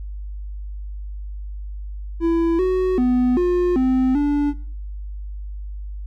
triangle tone with pitch steps, 333.3 / 370.9 / 249.7 / 356 / 258.5 / 289.8 Hz, E4 / F#4 / B3 / F4 / C4 / D4, +19 / +4 / +19 / +33 / -21 / -23 cents, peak -13 dBFS, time 2.2-4.54 s, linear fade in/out 50 ms, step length 390 ms, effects noise-tail reverb RT60 0.4 s tail -17 dB re dry + added 50 Hz sine -28 dBFS peak until 6.06 s

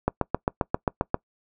click train, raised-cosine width 1 ms, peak -7 dBFS, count 9, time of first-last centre 0.08-1.144 s, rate 7.52 Hz, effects noise-tail reverb RT60 0.1 s tail -24 dB re dry

